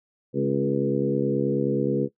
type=harmonic tone with a mistuned harmonic; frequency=69.4 Hz; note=C#2; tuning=3 cents sharp; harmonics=2 / 3 / 4 / 5 / 6 / 7; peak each=-28 / -28 / -28 / -28 / -28 / -28 dBFS; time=0.33-2.09 s; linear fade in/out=50 ms; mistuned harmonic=4; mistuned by=-29 cents; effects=noise-tail reverb RT60 0.1 s tail -18 dB re dry